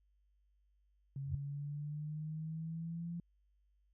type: exponential sweep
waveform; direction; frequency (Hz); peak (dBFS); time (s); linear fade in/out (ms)
sine; up; 136.7 to 172; -39; 1.16-3.2; 2
type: tone with exponential growth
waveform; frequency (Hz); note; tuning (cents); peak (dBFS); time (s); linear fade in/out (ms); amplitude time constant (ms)
sine; 90.8; F#2; -32; -31; 1.23-1.35; 5; 25
effects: added 50 Hz sine -70 dBFS peak until 3.93 s